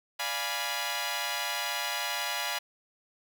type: chord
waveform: 10% pulse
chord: D diminished seventh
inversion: none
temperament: equal with one note detuned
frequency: 587.3 / 698.5 / 830.6 / 982.6 Hz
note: D5 / F5 / Ab5 / Cb6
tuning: 0 / 0 / 0 / -9 cents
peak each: -31 / -28 / -27 / -26 dBFS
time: 0.19-2.59 s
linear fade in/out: 10 ms
effects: none